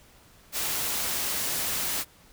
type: noise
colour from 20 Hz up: white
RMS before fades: -29 dBFS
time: 0.52-2.05 s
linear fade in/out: 50 ms
effects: pink hiss -56 dBFS RMS until 2.32 s